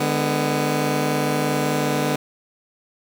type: chord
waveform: 15% pulse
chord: G# diminished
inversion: second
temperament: just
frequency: 149.51 / 207.7 / 249.2 Hz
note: D3 / G#3 / B3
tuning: +31 / 0 / +16 cents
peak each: -16 / -22 / -17 dBFS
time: 0-2.16 s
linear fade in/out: 5 ms
effects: none